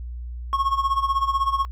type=tone with tremolo; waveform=triangle; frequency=1093 Hz; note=C#6; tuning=25 cents flat; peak=-15 dBFS; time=0.53-1.65 s; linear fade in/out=0 ms; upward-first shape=sine; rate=16 Hz; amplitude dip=80%; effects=noise-tail reverb RT60 0.1 s tail -26 dB re dry + added 60 Hz sine -30 dBFS peak until 1.71 s